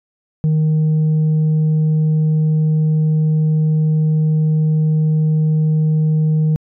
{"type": "tone", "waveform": "sine", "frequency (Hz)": 155.56, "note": "D#3", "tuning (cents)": 0, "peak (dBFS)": -9, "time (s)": [0.44, 6.56], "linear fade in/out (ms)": 0, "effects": ["tanh soft clip ceiling -11 dBFS"]}